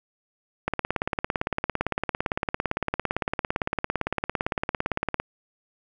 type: click train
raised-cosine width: 0.5 ms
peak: -9 dBFS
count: 81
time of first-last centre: 0.68-5.2 s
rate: 17.7 Hz
effects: none